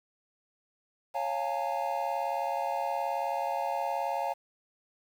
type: chord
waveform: triangle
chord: Bb minor seventh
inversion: first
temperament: equal with one note detuned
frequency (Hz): 554.4 / 698.5 / 830.6 / 909.5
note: Db5 / F5 / Ab5 / Bb5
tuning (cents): 0 / 0 / 0 / -43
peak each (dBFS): -34 / -32 / -32 / -33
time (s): 1.14-4.34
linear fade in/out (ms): 20
effects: 9-bit